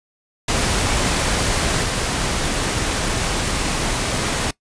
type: noise with level steps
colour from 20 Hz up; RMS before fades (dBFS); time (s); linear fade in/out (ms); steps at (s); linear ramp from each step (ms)
pink; -19 / -21; 0.48-4.51; 5; 1.83; 5
effects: noise-tail reverb RT60 0.1 s tail -21 dB re dry + resampled to 22050 Hz